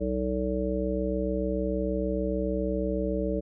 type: harmonic tone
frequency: 63.3 Hz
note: B1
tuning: 43 cents sharp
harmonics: 1 / 3 / 5 / 7 / 9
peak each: -32 / -32 / -32 / -32 / -32 dBFS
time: 0-3.41 s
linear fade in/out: 20 ms
effects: none